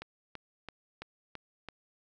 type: click train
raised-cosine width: 0.3 ms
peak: -25 dBFS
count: 6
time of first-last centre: 0.02-1.687 s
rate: 3 Hz
effects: none